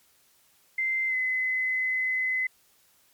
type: tone with pitch glide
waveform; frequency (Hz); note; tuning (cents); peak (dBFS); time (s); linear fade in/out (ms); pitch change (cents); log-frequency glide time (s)
sine; 2080 to 2032; C7 to B6; -11 to +49; -24; 0.78-2.47; 5; -40; 1.08-1.15
effects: white hiss -63 dBFS RMS until 3.13 s + MP3 96 kbps